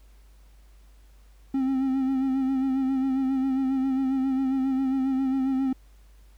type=tone with vibrato; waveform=triangle; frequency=265.4 Hz; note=C4; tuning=25 cents sharp; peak=-20 dBFS; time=1.54-5.73 s; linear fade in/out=5 ms; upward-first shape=sine; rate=7.4 Hz; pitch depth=39 cents each way; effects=added 50 Hz sine -50 dBFS peak until 6.37 s + pink hiss -64 dBFS RMS until 6.37 s